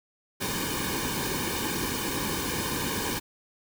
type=noise with comb filter; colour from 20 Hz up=pink; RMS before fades=-30 dBFS; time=0.4-3.2 s; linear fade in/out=20 ms; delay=1.5 ms; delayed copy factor=-0.85; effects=none